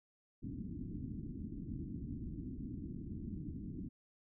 white low-pass noise, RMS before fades -44 dBFS, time 0.42-3.89 s, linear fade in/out 10 ms, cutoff 300 Hz, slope 48 dB/octave, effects none

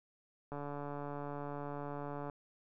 click train, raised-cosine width 1 ms, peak -29 dBFS, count 257, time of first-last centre 0.52-2.298 s, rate 144 Hz, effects none

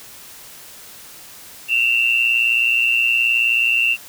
sine tone pair together, 2637 / 2756 Hz, E7 / F7, 0 / -24 cents, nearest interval minor second, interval 76 cents, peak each -18 / -15 dBFS, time 1.68-3.97 s, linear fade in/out 50 ms, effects tanh soft clip ceiling -6 dBFS + white hiss -40 dBFS RMS until 4.08 s

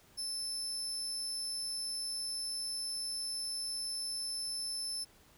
30% pulse tone, 5274 Hz, E8, in tune, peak -32 dBFS, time 0.17-5.05 s, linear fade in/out 20 ms, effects pink hiss -63 dBFS RMS until 5.37 s

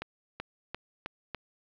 accelerating click train, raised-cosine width 0.3 ms, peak -19 dBFS, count 5, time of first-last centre 0.02-1.347 s, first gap 380 ms, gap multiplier 0.91, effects low-pass 4000 Hz 12 dB/octave + 9-bit

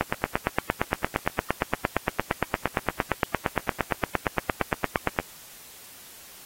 click train, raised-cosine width 0.5 ms, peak -6 dBFS, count 46, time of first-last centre 0.01-5.188 s, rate 8.69 Hz, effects white hiss -47 dBFS RMS until 6.45 s + AAC 48 kbps

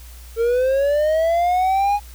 triangle linear sweep, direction up, 450.4 to 830.6 Hz, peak -13 dBFS, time 0.36-2 s, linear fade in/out 50 ms, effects added 60 Hz sine -37 dBFS peak until 2.14 s + white hiss -46 dBFS RMS until 2.14 s

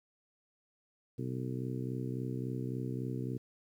harmonic tone, 63.6 Hz, C2, 48 cents flat, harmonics 2 / 3 / 4 / 5 / 6 / 7, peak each -37 / -44 / -41 / -44 / -45 / -47 dBFS, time 1.18-3.38 s, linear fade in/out 10 ms, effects 11-bit

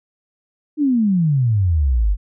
sine exponential sweep, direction down, 310 to 45.43 Hz, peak -13 dBFS, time 0.77-2.17 s, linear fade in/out 50 ms, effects none

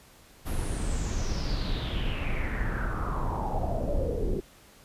brown noise with low-pass filter sweep, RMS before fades -29 dBFS, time 0.45-4.41 s, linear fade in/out 20 ms, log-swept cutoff 12000 to 380 Hz, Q 6.7, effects pink hiss -55 dBFS RMS until 4.84 s + resampled to 32000 Hz

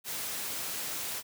white noise, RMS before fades -36 dBFS, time 0.04-1.23 s, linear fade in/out 50 ms, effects high-pass 100 Hz 12 dB/octave

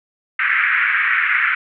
pink band-pass noise, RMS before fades -17 dBFS, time 0.39-1.55 s, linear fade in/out 5 ms, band 1400 to 2300 Hz, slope 48 dB/octave, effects none

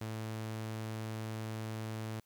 sawtooth tone, 110 Hz, A2, in tune, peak -34 dBFS, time 0.01-2.2 s, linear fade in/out 5 ms, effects white hiss -75 dBFS RMS until 2.25 s

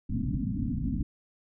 white low-pass noise, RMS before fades -30 dBFS, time 0.09-1.03 s, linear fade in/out 5 ms, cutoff 280 Hz, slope 96 dB/octave, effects none

